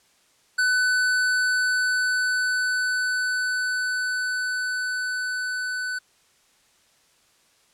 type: tone with level ramp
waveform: square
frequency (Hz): 1500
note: F#6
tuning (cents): +23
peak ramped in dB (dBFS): -19 to -27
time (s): 0.58-5.99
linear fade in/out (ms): 10
effects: white hiss -61 dBFS RMS until 7.73 s + low-pass 9000 Hz 12 dB/octave